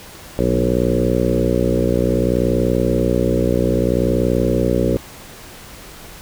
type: harmonic tone with a mistuned harmonic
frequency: 60.6 Hz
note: B1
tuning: 32 cents flat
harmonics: 1 / 2 / 3 / 4 / 5 / 6 / 7 / 8 / 9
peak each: -23 / -23 / -23 / -23 / -23 / -23 / -23 / -23 / -23 dBFS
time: 0.39-4.97 s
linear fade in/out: 0 ms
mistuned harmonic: 3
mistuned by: +24 cents
effects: pink hiss -38 dBFS RMS until 6.21 s